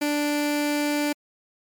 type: tone pair together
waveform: sawtooth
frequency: 293.7 / 1174.8 Hz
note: D4 / D6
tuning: 0 / 0 cents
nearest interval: 2 octaves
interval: 2400 cents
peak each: -18 / -28 dBFS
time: 0.01-1.13 s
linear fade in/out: 10 ms
effects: MP3 96 kbps